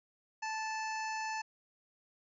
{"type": "harmonic tone", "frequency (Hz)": 876, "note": "A5", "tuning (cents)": -8, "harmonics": [1, 2, 3, 5, 6, 7, 8], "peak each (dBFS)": [-37, -42, -44, -51, -51, -51, -55], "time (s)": [0.42, 1.42], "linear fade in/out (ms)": 10, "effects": []}